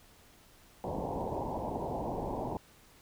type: low-pass noise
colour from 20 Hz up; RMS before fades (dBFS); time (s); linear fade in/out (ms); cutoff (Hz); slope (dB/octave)
white; -36; 0.84-2.57; 0; 970; 96
effects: pink hiss -60 dBFS RMS until 3.01 s